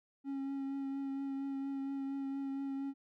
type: tone with vibrato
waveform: triangle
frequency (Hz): 273.7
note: C#4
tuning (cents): -22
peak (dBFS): -34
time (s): 0.24-2.94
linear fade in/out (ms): 50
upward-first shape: triangle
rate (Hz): 4.3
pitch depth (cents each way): 19
effects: none